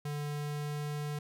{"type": "tone with pitch glide", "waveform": "square", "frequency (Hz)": [146.83, 147.77], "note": ["D3", "D3"], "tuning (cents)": [0, 11], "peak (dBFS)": -35, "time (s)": [0.05, 1.19], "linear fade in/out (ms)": 5, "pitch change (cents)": 11, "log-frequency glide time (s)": [0.17, 0.86], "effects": []}